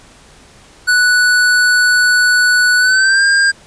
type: tone with pitch glide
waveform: square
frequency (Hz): 1480 to 1604.7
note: F#6 to G6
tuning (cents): 0 to +40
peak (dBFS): -9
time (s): 0.87-3.52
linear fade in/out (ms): 20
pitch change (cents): +140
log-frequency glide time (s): 2.78-3.24
effects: pink hiss -43 dBFS RMS until 3.66 s + resampled to 22050 Hz